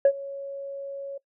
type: tone with ADSR envelope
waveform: sine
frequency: 554.4 Hz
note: C#5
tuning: in tune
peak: -10 dBFS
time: 0.05-1.18 s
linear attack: 3 ms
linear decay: 66 ms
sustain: -22 dB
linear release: 8 ms
effects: noise-tail reverb RT60 0.1 s tail -21 dB re dry + tanh soft clip ceiling -11 dBFS